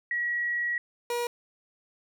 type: tone pair in turn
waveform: sine / 30% pulse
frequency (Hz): 1917 / 479.2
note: A#6 / A#4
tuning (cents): +48 / +48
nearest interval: 2 octaves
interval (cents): 2400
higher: first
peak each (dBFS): -26 / -25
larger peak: second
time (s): 0.11-0.78 / 1.1-1.27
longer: first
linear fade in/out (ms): 2
effects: none